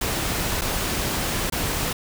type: noise with dropouts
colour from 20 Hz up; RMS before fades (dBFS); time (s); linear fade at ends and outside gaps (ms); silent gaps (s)
pink; -25; 0.01-1.93; 5; 0.612-0.617 / 1.5-1.522
effects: none